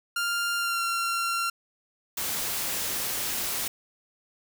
sawtooth tone with pitch glide, 1396.9 to 1372.1 Hz, F6 to F6, 0 to -31 cents, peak -22 dBFS, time 0.16-1.5 s, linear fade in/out 5 ms, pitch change -31 cents, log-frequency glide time 0.57-0.82 s
white noise, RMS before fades -30 dBFS, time 2.17-3.68 s, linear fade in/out 5 ms
effects none

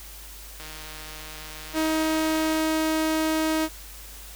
click train, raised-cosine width 0.2 ms, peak -23 dBFS, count 311, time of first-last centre 0.6-2.6 s, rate 155 Hz
sawtooth tone, 316 Hz, D#4, 27 cents sharp, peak -18 dBFS, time 1.73-3.69 s, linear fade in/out 50 ms
effects added 50 Hz sine -43 dBFS peak until 4.35 s + white hiss -44 dBFS RMS until 4.35 s

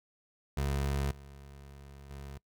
25% pulse tone with level steps, 69.5 Hz, C#2, 5 cents sharp, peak -26 / -45 / -39 dBFS, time 0.57-2.38 s, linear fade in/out 5 ms, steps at 1.11 / 2.1 s, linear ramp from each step 2 ms, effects noise-tail reverb RT60 0.1 s tail -22 dB re dry

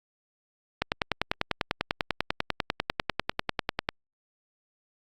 click train, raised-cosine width 0.3 ms, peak -8 dBFS, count 32, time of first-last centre 0.82-3.889 s, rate 10.1 Hz, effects Opus 48 kbps

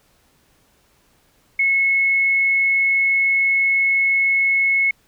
sine tone, 2187 Hz, C#7, 24 cents flat, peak -14 dBFS, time 1.59-4.91 s, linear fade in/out 5 ms, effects pink hiss -59 dBFS RMS until 5.07 s

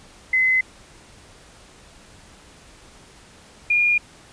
sine tone pair in turn, 2041 / 2423 Hz, C7 / D#7, -44 / -47 cents, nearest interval minor third, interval 297 cents, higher second, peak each -15 dBFS, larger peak neither, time 0.33-0.61 / 3.7-3.98 s, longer neither, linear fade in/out 5 ms, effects pink hiss -48 dBFS RMS until 4.32 s + resampled to 22050 Hz

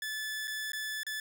sawtooth tone with dropouts, 1735 Hz, A6, 25 cents flat, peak -31 dBFS, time 0.02-1.2 s, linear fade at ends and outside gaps 2 ms, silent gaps 0.474-0.478 / 0.72-0.732 / 1.033-1.066 s, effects none

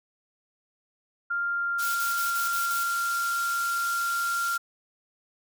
sine tone with pitch glide, 1396.9 to 1384.8 Hz, F6 to F6, 0 to -15 cents, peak -25 dBFS, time 1.3-4.58 s, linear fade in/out 10 ms, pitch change -15 cents, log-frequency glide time 1.49-2.34 s
pink band-pass noise, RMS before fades -37 dBFS, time 1.78-4.58 s, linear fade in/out 20 ms, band 4400 to 15000 Hz, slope 12 dB/octave
blue noise bursts, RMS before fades -35 dBFS, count 6, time 1.82-2.835 s, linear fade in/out 5 ms, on 130 ms, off 47 ms
effects none

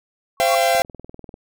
sine tone with exponential growth, 1108.7 Hz, C#6, in tune, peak -18 dBFS, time 0.37-0.55 s, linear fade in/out 2 ms, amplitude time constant 38 ms
45% pulse chord, C suspended fourth, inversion none, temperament equal with one note detuned, 523.3 / 683.3 / 784 Hz, C5 / F5 / G5, 0 / -38 / 0 cents, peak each -21 / -17 / -22 dBFS, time 0.4-0.82 s, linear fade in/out 0 ms
click train, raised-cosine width 2 ms, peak -24 dBFS, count 13, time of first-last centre 0.75-1.341 s, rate 20.3 Hz
effects none

